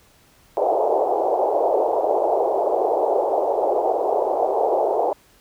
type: band-pass noise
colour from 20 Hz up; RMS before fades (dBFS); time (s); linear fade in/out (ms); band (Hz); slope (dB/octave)
white; -20; 0.57-5.13; 0; 380 to 810; 48
effects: pink hiss -55 dBFS RMS until 5.4 s